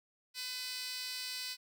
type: tone with high-pass filter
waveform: 15% pulse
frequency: 503 Hz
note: B4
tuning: 32 cents sharp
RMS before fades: -41 dBFS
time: 0.34-1.57 s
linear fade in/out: 50 ms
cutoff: 3500 Hz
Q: 3.4
effects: none